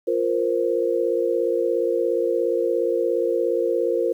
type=chord; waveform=sine; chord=F suspended fourth; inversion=none; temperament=equal; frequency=349.2 / 466.2 / 523.3 Hz; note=F4 / Bb4 / C5; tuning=0 / 0 / 0 cents; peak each=-24 / -22 / -24 dBFS; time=0.07-4.13 s; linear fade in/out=10 ms; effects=9-bit